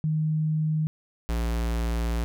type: tone pair in turn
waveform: sine / square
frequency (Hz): 155.56 / 57.68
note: D#3 / A#1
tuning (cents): 0 / -18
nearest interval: octave + perfect fourth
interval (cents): 1718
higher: first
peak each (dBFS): -22 / -25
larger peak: first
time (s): 0.04-0.87 / 1.29-2.24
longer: second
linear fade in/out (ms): 0
effects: none